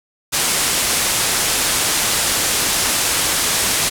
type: low-pass noise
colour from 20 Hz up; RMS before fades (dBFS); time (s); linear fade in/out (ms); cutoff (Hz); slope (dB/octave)
white; -18; 0.32-3.9; 20; 11000; 24
effects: none